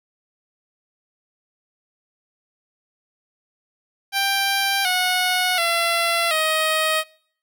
10% pulse tone with pitch steps, 788 / 731 / 678.1 / 629.1 Hz, G5 / F#5 / E5 / D#5, +9 / -21 / +49 / +19 cents, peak -10 dBFS, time 4.12-7.04 s, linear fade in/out 50 ms, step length 730 ms, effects noise-tail reverb RT60 0.6 s tail -25 dB re dry

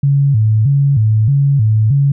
sine tone with vibrato, 123.47 Hz, B2, in tune, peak -8 dBFS, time 0.03-2.12 s, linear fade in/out 5 ms, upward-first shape square, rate 1.6 Hz, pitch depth 220 cents each way, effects none

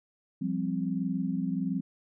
sine chord, F suspended second, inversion none, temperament equal, 174.61 / 196 / 261.6 Hz, F3 / G3 / C4, 0 / 0 / 0 cents, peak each -32 dBFS, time 0.41-1.81 s, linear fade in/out 10 ms, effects none

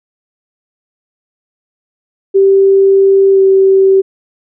sine tone with pitch glide, 390 to 385.5 Hz, G4 to G4, -9 to -29 cents, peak -4 dBFS, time 2.34-4.02 s, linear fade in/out 20 ms, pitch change -20 cents, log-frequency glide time 3.32-3.4 s, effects none

